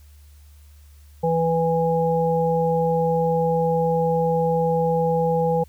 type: harmonic tone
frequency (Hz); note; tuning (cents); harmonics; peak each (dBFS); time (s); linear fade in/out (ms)
164.81; E3; 0; 1 / 3 / 5; -23 / -20 / -24; 1.23-5.64; 10
effects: added 73 Hz sine -45 dBFS peak until 5.68 s + white hiss -59 dBFS RMS until 5.68 s